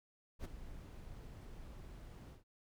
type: noise with ADSR envelope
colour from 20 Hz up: brown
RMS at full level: -39 dBFS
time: 0.39-2.44 s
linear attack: 61 ms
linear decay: 10 ms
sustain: -12 dB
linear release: 140 ms
effects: none